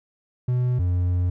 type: tone pair in turn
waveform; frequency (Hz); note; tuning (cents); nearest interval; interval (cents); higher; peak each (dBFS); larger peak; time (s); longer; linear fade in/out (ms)
triangle; 124.5 / 89.24; B2 / F2; +14 / +38; tritone; 576; first; -17; neither; 0.48-0.79 / 0.79-1.3; second; 5
effects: none